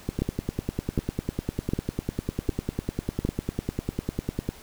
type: two click trains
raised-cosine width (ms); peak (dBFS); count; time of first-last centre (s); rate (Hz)
3; -13 / -11; 45 / 5; 0.09-4.49 / 0.22-3.25; 10 / 1.32
effects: pink hiss -48 dBFS RMS until 4.62 s